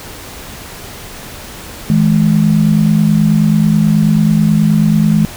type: tone pair together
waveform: sine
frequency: 161.5 / 210.8 Hz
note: E3 / G#3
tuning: -35 / +26 cents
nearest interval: perfect fourth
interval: 461 cents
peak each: -10 dBFS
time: 1.9-5.25 s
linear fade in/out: 0 ms
effects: pink hiss -30 dBFS RMS until 5.36 s